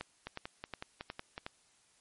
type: two click trains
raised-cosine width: 0.3 ms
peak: -23 / -24 dBFS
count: 5 / 7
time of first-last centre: 0.01-1.465 / 0.27-1.379 s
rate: 2.75 / 5.41 Hz
effects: white hiss -68 dBFS RMS until 2 s + MP3 48 kbps